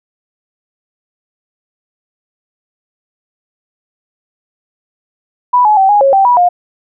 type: tone with pitch steps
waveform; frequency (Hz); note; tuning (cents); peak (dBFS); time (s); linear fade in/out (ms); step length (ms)
sine; 987 / 848 / 771 / 826 / 547 / 779 / 975 / 710; B5 / G#5 / G5 / G#5 / C#5 / G5 / B5 / F5; -1 / +36 / -29 / -10 / -23 / -11 / -23 / +28; -5; 5.53-6.49; 10; 120
effects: none